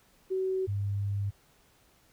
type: tone pair in turn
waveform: sine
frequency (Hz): 377.6 / 100.33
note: F#4 / G2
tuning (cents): +35 / +41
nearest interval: octave + major seventh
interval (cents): 2294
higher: first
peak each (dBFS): -27 / -28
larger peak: first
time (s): 0.3-0.67 / 0.67-1.31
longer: second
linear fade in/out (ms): 20
effects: pink hiss -64 dBFS RMS until 2.12 s